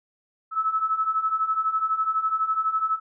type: beating tone pair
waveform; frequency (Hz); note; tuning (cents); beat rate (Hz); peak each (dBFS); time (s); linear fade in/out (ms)
sine; 1294 / 1306; E6 / E6; -32 / -17; 12; -27 / -23; 0.51-3; 50
effects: none